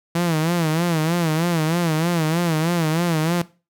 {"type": "tone with vibrato", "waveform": "sawtooth", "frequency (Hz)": 164.81, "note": "E3", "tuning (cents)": 0, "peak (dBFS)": -14, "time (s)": [0.15, 3.42], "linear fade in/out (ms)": 5, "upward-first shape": "sine", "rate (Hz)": 3.2, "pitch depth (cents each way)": 110, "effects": ["noise-tail reverb RT60 0.3 s tail -18 dB re dry"]}